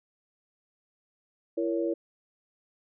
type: chord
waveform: sine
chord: A# diminished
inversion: second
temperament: just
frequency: 335.6 / 466.2 / 559.4 Hz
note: E4 / A#4 / C#5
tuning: +31 / 0 / +16 cents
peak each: -28 / -32 / -32 dBFS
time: 1.57-1.94 s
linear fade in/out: 10 ms
effects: none